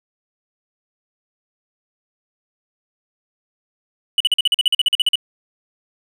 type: tone bursts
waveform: triangle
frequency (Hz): 2960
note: F#7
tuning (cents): 0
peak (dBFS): -10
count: 15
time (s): 4.18-5.156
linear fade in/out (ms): 2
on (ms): 24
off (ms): 44
effects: none